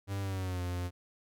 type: tone with pitch glide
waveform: 45% pulse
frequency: 98.7 to 88.95 Hz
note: G2 to F2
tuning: +12 to +32 cents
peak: -33 dBFS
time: 0.07-0.91 s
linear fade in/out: 50 ms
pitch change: -180 cents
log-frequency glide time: 0.21-0.62 s
effects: none